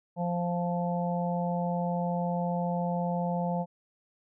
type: harmonic tone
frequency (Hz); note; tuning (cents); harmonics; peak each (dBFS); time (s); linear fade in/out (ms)
174.61; F3; 0; 1 / 3 / 4 / 5; -29 / -34 / -35 / -36; 0.16-3.66; 50
effects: none